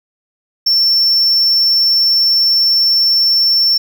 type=tone; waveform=sine; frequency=5410 Hz; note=E8; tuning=44 cents sharp; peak=-6 dBFS; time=0.66-3.78 s; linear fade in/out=10 ms; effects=tanh soft clip ceiling -8 dBFS + 7-bit